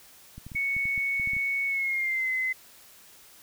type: clicks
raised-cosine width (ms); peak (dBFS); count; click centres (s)
5; -29; 11; 0.38 / 0.466 / 0.518 / 0.549 / 0.766 / 0.855 / 0.978 / 1.198 / 1.274 / 1.334 / 1.367
type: tone with pitch glide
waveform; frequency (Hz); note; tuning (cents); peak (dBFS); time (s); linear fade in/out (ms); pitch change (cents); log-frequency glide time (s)
sine; 2217 to 2045; C#7 to C7; 0 to -40; -25; 0.55-2.53; 10; -140; 1.67-2.3
effects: white hiss -53 dBFS RMS until 3.42 s